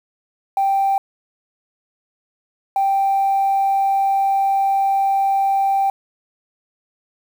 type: tone pair in turn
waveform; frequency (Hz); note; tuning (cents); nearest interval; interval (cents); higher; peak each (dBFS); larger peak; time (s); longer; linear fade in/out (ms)
sine; 784 / 784; G5 / G5; 0 / 0; unison; 0; neither; -13; neither; 0.57-0.98 / 2.76-5.9; second; 2
effects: tanh soft clip ceiling -11 dBFS + 7-bit